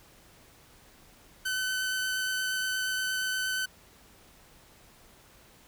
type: tone with vibrato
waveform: sawtooth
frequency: 1518 Hz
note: F#6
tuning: 44 cents sharp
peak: -25 dBFS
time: 1.45-3.66 s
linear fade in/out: 10 ms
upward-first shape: sine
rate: 8.5 Hz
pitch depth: 10 cents each way
effects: pink hiss -57 dBFS RMS until 5.67 s